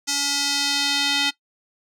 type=tone with band-pass filter sweep; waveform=square; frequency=283.2 Hz; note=C#4; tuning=37 cents sharp; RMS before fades=-22 dBFS; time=0.07-1.31 s; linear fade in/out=20 ms; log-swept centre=5900 to 3500 Hz; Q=2; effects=noise-tail reverb RT60 0.1 s tail -19 dB re dry